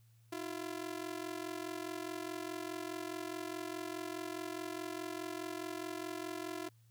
sawtooth ring-modulated tone, 340 Hz, F4, 46 cents flat, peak -33 dBFS, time 0.32-6.69 s, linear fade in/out 5 ms, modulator 22.4 Hz, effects added 114 Hz sine -62 dBFS peak until 6.9 s + white hiss -75 dBFS RMS until 6.9 s

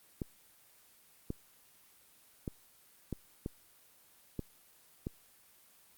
clicks, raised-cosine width 3 ms, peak -23 dBFS, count 7, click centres 0.218 / 1.304 / 2.478 / 3.127 / 3.461 / 4.393 / 5.069 s, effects white hiss -63 dBFS RMS until 5.97 s + Opus 24 kbps

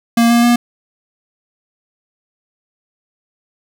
square tone with pitch steps, 233.1 / 236.2 / 239.4 Hz, A#3 / A#3 / A#3, 0 / +23 / +46 cents, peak -9 dBFS, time 0.17-0.56 s, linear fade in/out 5 ms, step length 130 ms, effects none

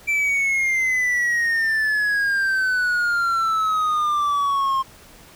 triangle exponential sweep, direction down, 2344 to 1061 Hz, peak -16 dBFS, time 0.07-4.83 s, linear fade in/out 20 ms, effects pink hiss -47 dBFS RMS until 5.35 s

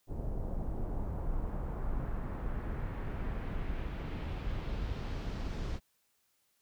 brown noise with low-pass filter sweep, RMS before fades -36 dBFS, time 0.07-5.8 s, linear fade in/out 50 ms, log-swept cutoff 590 to 5700 Hz, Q 1.2, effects white hiss -75 dBFS RMS until 6.61 s

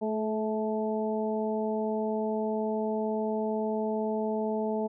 harmonic tone with a mistuned harmonic, 217.7 Hz, A3, 18 cents flat, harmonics 1 / 2 / 3 / 4, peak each -31 / -31 / -34 / -37 dBFS, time 0.01-4.88 s, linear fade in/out 20 ms, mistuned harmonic 2, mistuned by -17 cents, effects none

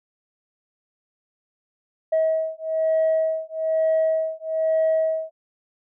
sine beating tone pair, 639 / 640.1 Hz, D#5 / D#5, +46 / +49 cents, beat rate 1.1 Hz, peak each -21 / -21 dBFS, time 2.12-5.31 s, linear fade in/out 10 ms, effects tanh soft clip ceiling -14 dBFS

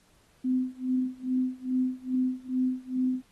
sine tone with tremolo, 255.8 Hz, C4, 39 cents flat, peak -22 dBFS, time 0.44-3.22 s, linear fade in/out 10 ms, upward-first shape sine, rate 2.4 Hz, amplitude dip 95%, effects pink hiss -64 dBFS RMS until 3.31 s + AAC 32 kbps

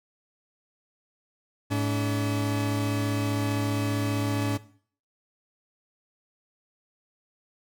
40% pulse tone pair together, 106.7 / 284.9 Hz, G#2 / C#4, +47 / +48 cents, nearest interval octave + perfect fourth, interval 1701 cents, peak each -26 / -27 dBFS, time 1.7-4.58 s, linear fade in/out 20 ms, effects noise-tail reverb RT60 0.5 s tail -17 dB re dry

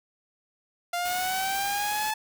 sawtooth linear sweep, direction up, 694 to 868 Hz, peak -23 dBFS, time 0.93-2.14 s, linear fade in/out 5 ms
white noise, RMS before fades -36 dBFS, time 1.05-2.11 s, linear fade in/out 5 ms
effects none

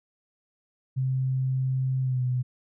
sine tone with pitch glide, 130.9 to 125.93 Hz, C3 to B2, +1 to +34 cents, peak -23 dBFS, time 0.96-2.43 s, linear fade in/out 20 ms, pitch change -67 cents, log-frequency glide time 2.02-2.23 s, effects none

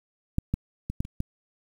clicks, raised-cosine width 5 ms, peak -11 / -12 / -18 / -13 / -27 / -15 dBFS, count 6, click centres 0.384 / 0.54 / 0.9 / 1.005 / 1.051 / 1.204 s, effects 8-bit

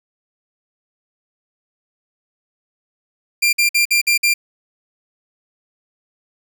sawtooth tone bursts, 2382 Hz, D7, 24 cents sharp, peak -9 dBFS, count 6, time 3.42-4.34 s, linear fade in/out 10 ms, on 110 ms, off 52 ms, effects none

